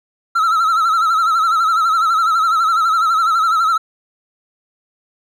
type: tone with vibrato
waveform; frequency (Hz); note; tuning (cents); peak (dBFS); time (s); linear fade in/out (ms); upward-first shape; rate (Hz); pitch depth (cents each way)
triangle; 1318.5; E6; 0; -10; 0.35-3.78; 10; sine; 12; 78
effects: none